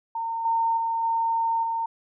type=tone with level steps; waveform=sine; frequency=913 Hz; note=A#5; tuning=36 cents flat; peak=-26 / -20 / -23 / -21 / -24 dBFS; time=0.15-1.86 s; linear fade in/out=5 ms; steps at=0.45 / 0.77 / 1.03 / 1.63 s; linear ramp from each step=5 ms; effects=none